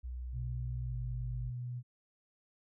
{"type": "tone with pitch glide", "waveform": "sine", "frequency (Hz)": [61.74, 53.75], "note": ["B1", "A1"], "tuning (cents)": [0, -40], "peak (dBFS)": -38, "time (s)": [0.03, 1.51], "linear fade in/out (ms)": 20, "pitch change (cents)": -240, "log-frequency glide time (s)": [0.81, 0.98]}
{"type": "tone", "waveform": "sine", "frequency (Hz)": 123.2, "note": "B2", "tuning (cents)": -4, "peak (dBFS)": -37, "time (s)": [0.32, 1.83], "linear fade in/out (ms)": 50}
{"effects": []}